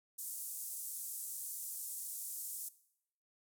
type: band-pass noise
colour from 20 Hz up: pink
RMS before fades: -44 dBFS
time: 0.18-2.69 s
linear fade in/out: 10 ms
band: 8100 to 15000 Hz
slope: 24 dB/octave
effects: noise-tail reverb RT60 0.7 s tail -17 dB re dry